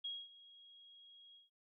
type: tone with ADSR envelope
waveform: sine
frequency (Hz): 3291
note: G#7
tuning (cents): -16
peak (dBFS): -39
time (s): 0.04-1.5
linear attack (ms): 10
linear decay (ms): 230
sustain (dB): -19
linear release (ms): 150
effects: none